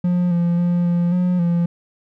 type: tone with pitch steps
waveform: triangle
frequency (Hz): 177.5 / 172.2 / 174.8 / 173.4 / 179.9 / 171.7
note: F3 / F3 / F3 / F3 / F#3 / F3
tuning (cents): +28 / -24 / +2 / -12 / -48 / -29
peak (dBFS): -13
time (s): 0.04-1.66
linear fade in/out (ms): 5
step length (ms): 270
effects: none